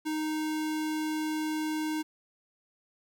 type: tone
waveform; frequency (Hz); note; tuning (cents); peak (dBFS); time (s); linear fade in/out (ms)
square; 310; D#4; -6; -30; 0.05-2.03; 20
effects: 11-bit